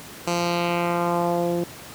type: tone with low-pass filter sweep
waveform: 10% pulse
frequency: 173 Hz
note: F3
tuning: 16 cents flat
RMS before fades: -23 dBFS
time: 0.27-1.64 s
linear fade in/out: 5 ms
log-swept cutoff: 7500 to 370 Hz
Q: 1.5
effects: pink hiss -40 dBFS RMS until 1.94 s + high-pass 100 Hz 12 dB/octave